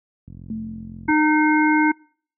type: click train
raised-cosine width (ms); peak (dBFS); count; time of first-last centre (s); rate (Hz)
5; -26; 37; 0.28-1.102; 43.8
type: tone with exponential decay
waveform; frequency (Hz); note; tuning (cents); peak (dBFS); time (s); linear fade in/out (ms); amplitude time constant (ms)
sine; 220; A3; 0; -23; 0.5-1.47; 2; 210
type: harmonic tone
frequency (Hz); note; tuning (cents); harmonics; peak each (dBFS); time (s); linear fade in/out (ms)
306.4; D#4; -27; 1 / 3 / 5 / 7; -16 / -21 / -23 / -24; 1.08-1.92; 10
effects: noise-tail reverb RT60 0.5 s tail -26 dB re dry + high-pass 60 Hz 12 dB/octave